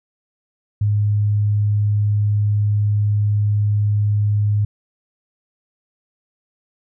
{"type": "tone", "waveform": "sine", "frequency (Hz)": 104, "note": "G#2", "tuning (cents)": 3, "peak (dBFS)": -14, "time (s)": [0.81, 4.65], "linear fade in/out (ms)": 5, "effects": []}